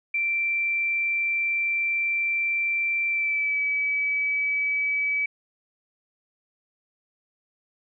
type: tone with pitch glide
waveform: sine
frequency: 2349 to 2289 Hz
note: D7 to D7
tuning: 0 to -45 cents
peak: -22 dBFS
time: 0.14-5.26 s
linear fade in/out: 5 ms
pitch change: -45 cents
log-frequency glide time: 3.08-3.6 s
effects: none